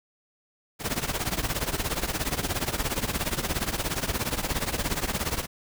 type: noise with tremolo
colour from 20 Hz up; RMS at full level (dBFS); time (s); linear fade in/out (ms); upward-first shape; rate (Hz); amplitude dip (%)
pink; -25; 0.79-5.47; 50; triangle; 17; 90
effects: none